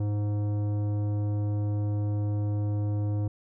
sine tone with tanh clipping, 103.7 Hz, G#2, 2 cents flat, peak -27 dBFS, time 0-3.28 s, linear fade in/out 5 ms, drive 13 dB, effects none

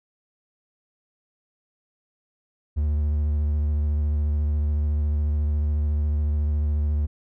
triangle tone with vibrato, 74.4 Hz, D2, 23 cents sharp, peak -18 dBFS, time 2.76-7.07 s, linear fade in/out 20 ms, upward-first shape sine, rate 14 Hz, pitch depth 26 cents each way, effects none

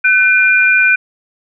sine tone pair together, 1509 / 2404 Hz, F#6 / D7, +34 / +40 cents, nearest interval minor sixth, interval 806 cents, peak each -10 dBFS, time 0.04-0.96 s, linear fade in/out 10 ms, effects none

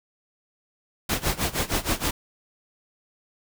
pink noise with tremolo, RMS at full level -23 dBFS, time 1.09-2.11 s, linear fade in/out 5 ms, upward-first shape sine, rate 6.4 Hz, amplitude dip 90%, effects none

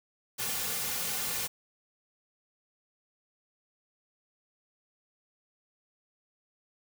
white noise with comb filter, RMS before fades -33 dBFS, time 0.38-1.48 s, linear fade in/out 20 ms, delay 3.1 ms, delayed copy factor -0.6, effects none

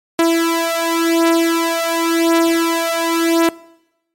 sawtooth beating tone pair, 331.9 / 332.82 Hz, E4 / E4, +12 / +17 cents, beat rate 0.92 Hz, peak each -12 dBFS, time 0.19-3.49 s, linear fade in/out 2 ms, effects noise-tail reverb RT60 0.9 s tail -22 dB re dry + MP3 64 kbps

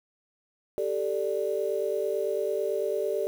sine chord, G suspended second, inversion none, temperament just, 392 / 441 / 588 Hz, G4 / A4 / D5, 0 / +4 / +2 cents, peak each -30 dBFS, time 0.78-3.27 s, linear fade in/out 0 ms, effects 8-bit

